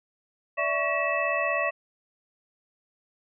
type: tone cluster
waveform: sine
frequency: 583 / 659 / 1117 / 1924 / 2625 Hz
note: D5 / E5 / C#6 / B6 / E7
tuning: -13 / -1 / +13 / -46 / -8 cents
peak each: -30 dBFS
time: 0.57-1.71 s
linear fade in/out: 20 ms
effects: none